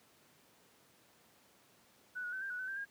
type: tone with pitch steps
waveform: sine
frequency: 1486 / 1453 / 1528 / 1586 / 1472 / 1517 / 1576 / 1622 Hz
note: F#6 / F#6 / G6 / G6 / F#6 / F#6 / G6 / G#6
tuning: +7 / -32 / -45 / +20 / -9 / +43 / +9 / -41 cents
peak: -38 dBFS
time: 2.15-2.854 s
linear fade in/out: 20 ms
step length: 88 ms
effects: pink hiss -66 dBFS RMS until 2.9 s + high-pass 150 Hz 12 dB/octave